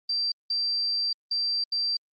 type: tone bursts at uneven times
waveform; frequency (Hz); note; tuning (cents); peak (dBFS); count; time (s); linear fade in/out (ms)
sine; 4699; D8; 0; -24; 4; 0.09-0.32 / 0.5-1.13 / 1.31-1.64 / 1.72-1.97; 5
effects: Opus 24 kbps